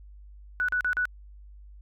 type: tone bursts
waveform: sine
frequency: 1479 Hz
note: F#6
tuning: 1 cent flat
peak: -23 dBFS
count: 4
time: 0.6-1.054 s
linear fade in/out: 0 ms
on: 85 ms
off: 38 ms
effects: added 50 Hz sine -45 dBFS peak until 1.81 s